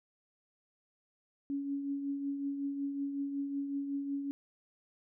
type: tone with tremolo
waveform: sine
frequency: 280 Hz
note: C#4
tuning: 18 cents sharp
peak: -31 dBFS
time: 1.5-4.31 s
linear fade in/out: 0 ms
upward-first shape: triangle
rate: 5.4 Hz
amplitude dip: 50%
effects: none